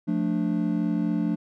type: chord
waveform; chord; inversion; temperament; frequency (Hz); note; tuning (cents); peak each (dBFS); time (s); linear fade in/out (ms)
triangle; D minor; first; just; 176.2 / 220.2 / 293.7; F3 / A3 / D4; +16 / +2 / 0; -25; 0.07-1.36; 20
effects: none